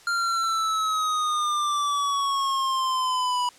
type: exponential sweep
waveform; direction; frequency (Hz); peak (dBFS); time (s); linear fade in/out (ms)
square; down; 1396.9 to 979; -23; 0.07-3.49; 2
effects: white hiss -51 dBFS RMS until 3.58 s + low-pass 8000 Hz 12 dB/octave